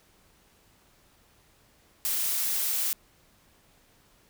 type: noise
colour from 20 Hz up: blue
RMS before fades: -28 dBFS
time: 2.05-2.93 s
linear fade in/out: 0 ms
effects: pink hiss -62 dBFS RMS until 4.29 s